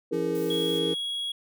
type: chord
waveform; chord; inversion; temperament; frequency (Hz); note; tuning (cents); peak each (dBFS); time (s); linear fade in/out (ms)
sine; A# half-diminished seventh; first; equal; 277.2 / 329.6 / 415.3 / 466.2; C#4 / E4 / G#4 / A#4; 0 / 0 / 0 / 0; -34 / -31 / -30 / -29; 0.11-0.94; 10
type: tone with pitch glide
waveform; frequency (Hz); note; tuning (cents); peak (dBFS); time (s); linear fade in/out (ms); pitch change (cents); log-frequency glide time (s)
square; 170.5 to 168.74; F3 to E3; -41 to +41; -35; 0.12-0.95; 20; -18; 0.66-0.75
type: noise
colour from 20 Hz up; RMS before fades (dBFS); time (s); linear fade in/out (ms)
blue; -45; 0.35-0.79; 2
type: tone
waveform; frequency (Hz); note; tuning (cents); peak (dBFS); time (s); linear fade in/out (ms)
triangle; 3322; G#7; 0; -27; 0.5-1.32; 5
effects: none